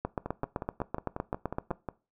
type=two click trains; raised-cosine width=1 ms; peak=-20 / -16 dBFS; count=10 / 14; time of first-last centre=0.26-1.887 / 0.05-1.712 s; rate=5.53 / 7.82 Hz; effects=noise-tail reverb RT60 0.3 s tail -20 dB re dry